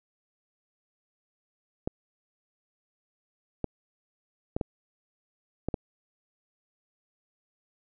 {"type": "clicks", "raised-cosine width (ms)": 2, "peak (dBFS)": -15, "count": 6, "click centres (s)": [1.875, 3.643, 4.565, 4.612, 5.686, 5.742], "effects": []}